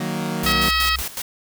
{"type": "chord", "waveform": "sawtooth", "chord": "D# minor", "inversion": "none", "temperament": "equal with one note detuned", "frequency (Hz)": [155.56, 186.28, 233.1], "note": ["D#3", "F#3", "A#3"], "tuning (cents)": [0, 12, 0], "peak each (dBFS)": [-24, -23, -23], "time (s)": [0, 0.69], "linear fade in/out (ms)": 5}
{"type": "tone", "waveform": "sine", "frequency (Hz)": 63.7, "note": "C2", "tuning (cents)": -46, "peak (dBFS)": -27, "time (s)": [0.43, 1.02], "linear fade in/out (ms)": 5}
{"type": "noise with tremolo", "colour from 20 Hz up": "white", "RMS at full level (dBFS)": -27, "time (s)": [0.43, 1.22], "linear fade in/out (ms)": 5, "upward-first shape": "square", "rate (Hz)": 5.4, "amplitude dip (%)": 75}
{"type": "harmonic tone", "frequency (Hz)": 641, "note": "E5", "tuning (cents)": -49, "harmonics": [2, 3, 4, 5, 6, 7, 8], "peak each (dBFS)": [-22, -24, -25, -26, -27, -27, -28], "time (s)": [0.46, 0.96], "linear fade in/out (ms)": 5}
{"effects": []}